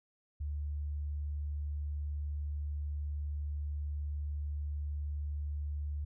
sine tone, 73.42 Hz, D2, in tune, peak -34 dBFS, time 0.4-6.05 s, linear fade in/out 10 ms, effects none

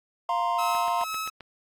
triangle chord, F suspended fourth, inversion none, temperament equal, 698.5 / 932.3 / 1046.5 Hz, F5 / Bb5 / C6, 0 / 0 / 0 cents, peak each -26 dBFS, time 0.29-1.04 s, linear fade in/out 2 ms
sawtooth tone with tremolo, 1291 Hz, E6, 37 cents flat, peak -25 dBFS, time 0.58-1.3 s, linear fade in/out 10 ms, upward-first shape sine, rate 2.1 Hz, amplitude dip 60%
click train, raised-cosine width 0.3 ms, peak -25 dBFS, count 6, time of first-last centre 0.75-1.407 s, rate 7.61 Hz
effects AAC 64 kbps

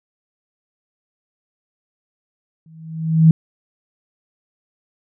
sine tone with exponential growth, 160.7 Hz, E3, 44 cents flat, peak -4 dBFS, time 2.66-3.31 s, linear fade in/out 2 ms, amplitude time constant 140 ms, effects none

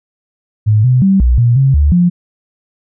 sine tone with pitch steps, 106.9 / 126.8 / 193.6 / 61.1 / 119.4 / 135.2 / 72.8 / 176.1 Hz, A2 / B2 / G3 / B1 / A#2 / C#3 / D2 / F3, -49 / +46 / -21 / -18 / +42 / -43 / -15 / +15 cents, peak -6 dBFS, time 0.66-2.1 s, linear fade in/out 20 ms, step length 180 ms, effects none

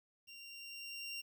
25% pulse tone with level ramp, 2770 Hz, F7, 15 cents flat, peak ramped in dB -48 to -37 dBFS, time 0.27-1.22 s, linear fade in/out 20 ms, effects 12-bit

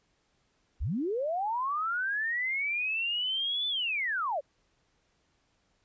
sine linear two-way sweep, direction up then down, 37 to 3520 to 509 Hz, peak -28 dBFS, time 0.8-4.41 s, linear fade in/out 20 ms, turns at 3.68 s, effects pink hiss -72 dBFS RMS until 5.84 s + resampled to 16000 Hz

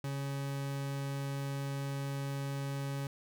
40% pulse tone, 138.8 Hz, C#3, 3 cents sharp, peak -34 dBFS, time 0.04-3.07 s, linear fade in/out 2 ms, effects none

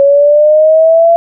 sine linear sweep, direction up, 554.4 to 680 Hz, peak -3 dBFS, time 0-1.16 s, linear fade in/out 0 ms, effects none

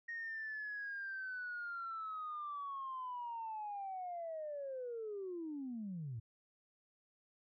sine linear sweep, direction down, 1868 to 104.9 Hz, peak -40 dBFS, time 0.08-6.2 s, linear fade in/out 10 ms, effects tanh soft clip ceiling -36 dBFS

